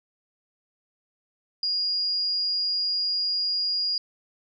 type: tone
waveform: sine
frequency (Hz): 4855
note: D#8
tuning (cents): -43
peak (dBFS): -23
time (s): 1.63-3.98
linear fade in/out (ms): 2
effects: none